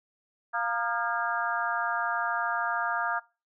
harmonic tone with a mistuned harmonic, 233.1 Hz, A#3, in tune, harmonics 3 / 4 / 5 / 6 / 7, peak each -33 / -33 / -33 / -33 / -33 dBFS, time 0.53-3.2 s, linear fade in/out 20 ms, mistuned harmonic 5, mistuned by +66 cents, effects noise-tail reverb RT60 0.3 s tail -21 dB re dry

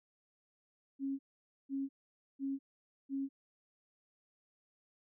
sine tone bursts, 273.1 Hz, C#4, 26 cents flat, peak -34 dBFS, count 4, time 0.99-3.29 s, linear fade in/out 50 ms, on 200 ms, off 500 ms, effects none

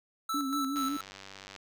square tone with tremolo, 1318.5 Hz, E6, in tune, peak -31 dBFS, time 0.29-1.01 s, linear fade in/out 5 ms, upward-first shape square, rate 4.2 Hz, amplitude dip 55%
sine tone with vibrato, 277.2 Hz, C#4, in tune, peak -31 dBFS, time 0.34-0.97 s, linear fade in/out 5 ms, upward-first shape triangle, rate 5.4 Hz, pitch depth 90 cents each way
click train, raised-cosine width 0.2 ms, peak -28 dBFS, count 79, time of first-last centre 0.76-1.562 s, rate 97.2 Hz
effects none

